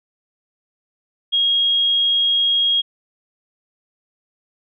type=tone; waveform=sine; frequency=3274 Hz; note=G#7; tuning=25 cents flat; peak=-14 dBFS; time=1.32-2.82 s; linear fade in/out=20 ms; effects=none